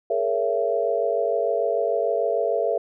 sine chord, A# half-diminished seventh, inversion third, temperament just, 419.5 / 466.2 / 559.4 / 671.3 Hz, G#4 / A#4 / C#5 / E5, +17 / 0 / +16 / +31 cents, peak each -27 / -25 / -27 / -24 dBFS, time 0.1-2.78 s, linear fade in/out 5 ms, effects none

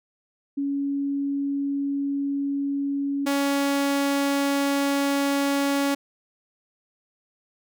sine / sawtooth tone pair in turn, 280.1 / 280.1 Hz, C#4 / C#4, +18 / +18 cents, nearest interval unison, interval 0 cents, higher neither, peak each -23 / -17 dBFS, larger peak second, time 0.57-3.26 / 3.26-5.95 s, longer neither, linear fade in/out 10 ms, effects none

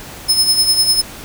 sawtooth tone with tremolo, 5200 Hz, E8, 24 cents flat, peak -6 dBFS, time 0.28-1.02 s, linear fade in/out 20 ms, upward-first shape sine, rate 10 Hz, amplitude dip 60%, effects pink hiss -33 dBFS RMS until 1.24 s

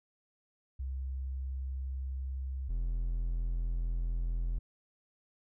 sine / triangle tone pair in turn, 65.9 / 42.19 Hz, C2 / E1, +13 / +41 cents, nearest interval minor sixth, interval 772 cents, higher first, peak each -34 / -28 dBFS, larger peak second, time 0.79-2.69 / 2.69-4.59 s, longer neither, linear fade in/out 10 ms, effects none

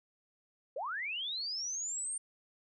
sine linear sweep, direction up, 474 to 8870 Hz, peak -35 dBFS, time 0.76-2.18 s, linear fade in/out 5 ms, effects none

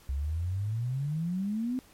sine exponential sweep, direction up, 65.41 to 261.6 Hz, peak -28 dBFS, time 0.09-1.79 s, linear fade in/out 0 ms, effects pink hiss -58 dBFS RMS until 1.93 s + MP3 64 kbps

